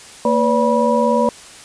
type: tone cluster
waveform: sine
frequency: 230 / 496.8 / 574 / 972 Hz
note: A#3 / B4 / D5 / B5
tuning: -23 / +10 / -40 / -28 cents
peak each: -18 dBFS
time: 0.25-1.29 s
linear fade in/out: 2 ms
effects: white hiss -39 dBFS RMS until 1.64 s + resampled to 22050 Hz